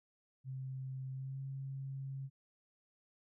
sine tone with pitch glide, 131.8 to 135.43 Hz, C3 to C#3, +13 to -40 cents, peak -40 dBFS, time 0.44-2.3 s, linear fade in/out 50 ms, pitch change +47 cents, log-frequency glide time 1.12-1.41 s, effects none

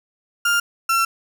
35% pulse tone pair in turn, 1402 / 1351.4 Hz, F6 / E6, +6 / +43 cents, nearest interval minor second, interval 63 cents, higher first, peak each -14 dBFS, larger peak neither, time 0.45-0.6 / 0.89-1.05 s, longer second, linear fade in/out 5 ms, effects none

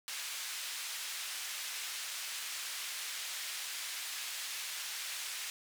pink band-pass noise, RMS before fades -41 dBFS, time 0.08-5.5 s, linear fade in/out 0 ms, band 2100 to 12000 Hz, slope 12 dB/octave, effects none

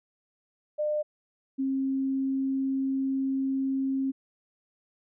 sine tone pair in turn, 602 / 268.2 Hz, D5 / C4, +43 / +43 cents, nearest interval octave + major second, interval 1400 cents, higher first, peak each -25 dBFS, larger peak neither, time 0.78-1.03 / 1.58-4.12 s, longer second, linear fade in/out 20 ms, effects none

